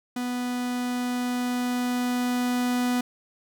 45% pulse tone with level ramp, 246.9 Hz, B3, in tune, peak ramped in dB -27 to -22 dBFS, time 0.16-3.01 s, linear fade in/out 5 ms, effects none

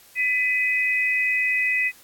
sine tone pair together, 2000 / 2523 Hz, B6 / D#7, +21 / +23 cents, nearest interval major third, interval 402 cents, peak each -22 dBFS, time 0.15-1.92 s, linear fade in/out 50 ms, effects white hiss -51 dBFS RMS until 2.03 s + AAC 64 kbps

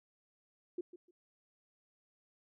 sine tone with echo, 354.3 Hz, F4, 25 cents sharp, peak -35 dBFS, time 0.78-0.81 s, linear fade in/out 5 ms, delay 150 ms, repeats 2, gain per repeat -14 dB, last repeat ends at 1.11 s, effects none

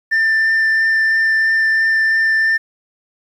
sine tone with vibrato, 1785 Hz, A6, 24 cents sharp, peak -9 dBFS, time 0.11-2.58 s, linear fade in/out 20 ms, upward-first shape triangle, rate 3 Hz, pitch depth 9 cents each way, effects tanh soft clip ceiling -11 dBFS + 8-bit

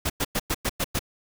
pink noise bursts, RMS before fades -25 dBFS, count 7, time 0.05-0.993 s, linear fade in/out 10 ms, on 49 ms, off 100 ms, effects none

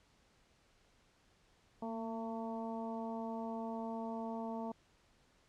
harmonic tone with a mistuned harmonic, 225.2 Hz, A3, 40 cents sharp, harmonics 1 / 2 / 3 / 4 / 5, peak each -41 / -47 / -45 / -46 / -55 dBFS, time 1.82-4.72 s, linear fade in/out 5 ms, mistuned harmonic 1, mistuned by +27 cents, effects pink hiss -70 dBFS RMS until 5.48 s + low-pass 7000 Hz 12 dB/octave

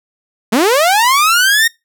sawtooth linear sweep, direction up, 200 to 1870 Hz, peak -5 dBFS, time 0.52-1.68 s, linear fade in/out 10 ms, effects noise-tail reverb RT60 0.2 s tail -22 dB re dry

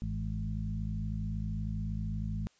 harmonic tone with a mistuned harmonic, 52.7 Hz, G#1, 26 cents sharp, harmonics 1 / 2 / 3 / 4, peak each -36 / -37 / -39 / -40 dBFS, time 0.02-2.47 s, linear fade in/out 0 ms, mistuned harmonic 3, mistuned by +39 cents, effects white hiss -68 dBFS RMS until 2.59 s + resampled to 16000 Hz

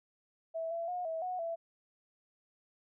sine tone with pitch steps, 654 / 672 / 719 / 649 / 732 / 667 Hz, E5 / E5 / F#5 / E5 / F#5 / E5, -14 / +33 / -50 / -27 / -19 / +20 cents, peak -34 dBFS, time 0.54-1.56 s, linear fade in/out 20 ms, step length 170 ms, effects none

